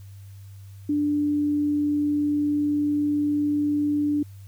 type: tone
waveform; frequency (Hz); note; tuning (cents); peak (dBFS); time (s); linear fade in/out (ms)
sine; 293.7; D4; 0; -20; 0.89-4.23; 5
effects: added 98 Hz sine -40 dBFS peak until 4.47 s + white hiss -59 dBFS RMS until 4.47 s